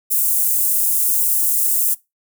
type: high-pass noise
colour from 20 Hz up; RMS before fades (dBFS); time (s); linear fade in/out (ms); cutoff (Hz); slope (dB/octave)
white; -17; 0.1-1.95; 20; 8500; 24
effects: noise-tail reverb RT60 0.2 s tail -20 dB re dry